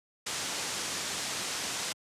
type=low-pass noise; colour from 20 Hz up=white; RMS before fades=-35 dBFS; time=0.26-1.93 s; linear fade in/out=10 ms; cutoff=8200 Hz; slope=24 dB/octave; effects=high-pass 100 Hz 12 dB/octave + resampled to 32000 Hz